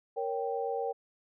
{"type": "chord", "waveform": "sine", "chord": "G diminished", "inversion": "first", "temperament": "equal", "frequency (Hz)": [466.2, 554.4, 784], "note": ["Bb4", "Db5", "G5"], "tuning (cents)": [0, 0, 0], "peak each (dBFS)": [-33, -37, -35], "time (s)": [0.16, 0.93], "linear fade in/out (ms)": 20, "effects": []}